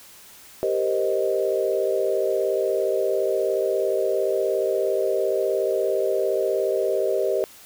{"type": "chord", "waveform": "sine", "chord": "C minor seventh", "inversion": "second", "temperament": "equal", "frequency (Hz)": [392, 466.2, 523.3, 622.3], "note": ["G4", "Bb4", "C5", "Eb5"], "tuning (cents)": [0, 0, 0, 0], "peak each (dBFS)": [-24, -27, -26, -25], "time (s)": [0.63, 7.44], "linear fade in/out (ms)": 0, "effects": ["white hiss -47 dBFS RMS until 7.65 s"]}